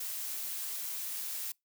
blue noise, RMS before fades -38 dBFS, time 0-1.52 s, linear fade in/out 5 ms, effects noise-tail reverb RT60 0.2 s tail -26 dB re dry

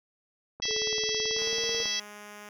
click train, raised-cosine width 1 ms, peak -28 dBFS, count 24, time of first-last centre 0.6-1.857 s, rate 18.3 Hz
harmonic tone, 659.3 Hz, E5, in tune, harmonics 3 / 4 / 5 / 6 / 7 / 8 / 9, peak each -37 / -39 / -33 / -39 / -37 / -34 / -35 dBFS, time 0.62-2 s, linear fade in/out 5 ms
sine tone with pitch glide, 431.8 to 460.1 Hz, A4 to A#4, -33 to -23 cents, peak -33 dBFS, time 0.68-1.83 s, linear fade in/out 5 ms, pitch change +110 cents, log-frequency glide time 1.21-1.63 s
5% pulse tone, 207.7 Hz, G#3, in tune, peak -32 dBFS, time 1.38-2.49 s, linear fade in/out 2 ms
effects none

